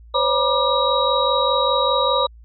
sine tone cluster, 513 / 558 / 963 / 1192 / 3833 Hz, C5 / C#5 / B5 / D6 / A#7, -34 / +11 / -44 / +25 / +47 cents, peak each -22 dBFS, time 0.14-2.27 s, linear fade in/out 10 ms, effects added 57 Hz sine -41 dBFS peak until 2.44 s

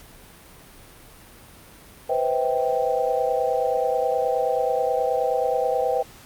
sine chord, C major seventh, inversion third, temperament equal with one note detuned, 493.9 / 523.3 / 643.1 / 784 Hz, B4 / C5 / E5 / G5, 0 / 0 / -43 / 0 cents, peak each -24 / -26 / -27 / -25 dBFS, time 2.09-6.03 s, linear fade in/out 10 ms, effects pink hiss -47 dBFS RMS until 6.25 s + Opus 48 kbps

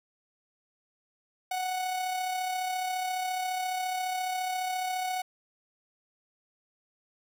45% pulse tone with amplitude modulation, 740 Hz, F#5, in tune, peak -28 dBFS, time 1.51-5.22 s, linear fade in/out 5 ms, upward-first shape sine, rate 34.5 Hz, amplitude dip 35%, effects none

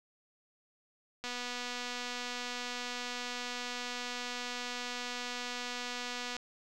click train, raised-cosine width 0.2 ms, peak -22 dBFS, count 1257, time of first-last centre 1.24-6.367 s, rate 245 Hz, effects none

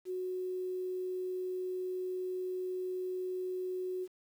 sine tone with quantisation, 368.1 Hz, F#4, 9 cents flat, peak -34 dBFS, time 0.05-4.08 s, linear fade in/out 50 ms, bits 10, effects none

